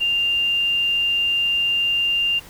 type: tone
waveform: sine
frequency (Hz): 2794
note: F7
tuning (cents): 0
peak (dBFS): -17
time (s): 0-2.4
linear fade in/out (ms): 20
effects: pink hiss -43 dBFS RMS until 2.49 s